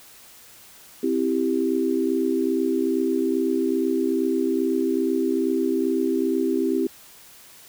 sine chord, C major, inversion none, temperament equal, 261.6 / 329.6 / 392 Hz, C4 / E4 / G4, 0 / 0 / 0 cents, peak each -24 dBFS, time 1.03-6.87 s, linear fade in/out 5 ms, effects white hiss -48 dBFS RMS until 7.68 s

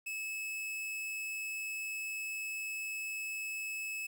45% pulse tone, 2596 Hz, E7, 27 cents flat, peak -37 dBFS, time 0.06-4.07 s, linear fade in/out 10 ms, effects 11-bit

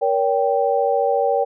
sine chord, G diminished, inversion first, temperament just, 470.4 / 564.5 / 784 Hz, Bb4 / Db5 / G5, +16 / +31 / 0 cents, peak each -20 dBFS, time 0.01-1.45 s, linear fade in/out 20 ms, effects none

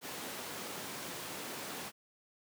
pink high-pass noise, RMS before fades -43 dBFS, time 0.01-1.92 s, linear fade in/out 50 ms, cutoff 220 Hz, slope 12 dB/octave, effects none

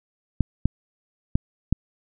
clicks, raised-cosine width 5 ms, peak -6 dBFS, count 4, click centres 0.407 / 0.656 / 1.355 / 1.726 s, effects none

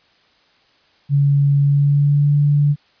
sine tone with pitch glide, 141.6 to 145.33 Hz, C#3 to D3, +37 to -18 cents, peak -11 dBFS, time 1.09-2.76 s, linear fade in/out 50 ms, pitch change +45 cents, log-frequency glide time 1.6-2.34 s, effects white hiss -56 dBFS RMS until 3 s + resampled to 11025 Hz

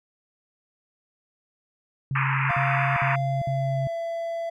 sine tone bursts, 135.3 Hz, C#3, 42 cents flat, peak -24 dBFS, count 4, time 2.11-3.872 s, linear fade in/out 2 ms, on 400 ms, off 54 ms
pink band-pass noise, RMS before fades -26 dBFS, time 2.15-3.16 s, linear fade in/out 5 ms, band 910 to 2600 Hz, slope 96 dB/octave
triangle tone with pitch glide, 698.5 to 670 Hz, F5 to E5, 0 to +28 cents, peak -25 dBFS, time 2.49-4.5 s, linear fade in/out 10 ms, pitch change -72 cents, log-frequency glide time 2.94-3.85 s
effects none

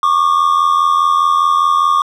triangle tone pair together, 1108.7 / 1193.6 Hz, C#6 / D6, 0 / +28 cents, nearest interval minor second, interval 128 cents, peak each -10 dBFS, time 0.03-2.02 s, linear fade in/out 2 ms, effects tanh soft clip ceiling -2 dBFS

